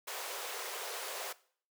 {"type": "high-pass noise", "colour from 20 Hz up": "pink", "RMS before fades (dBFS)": -41, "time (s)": [0.07, 1.33], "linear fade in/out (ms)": 10, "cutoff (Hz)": 410, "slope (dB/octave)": 48, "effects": ["noise-tail reverb RT60 0.5 s tail -19 dB re dry"]}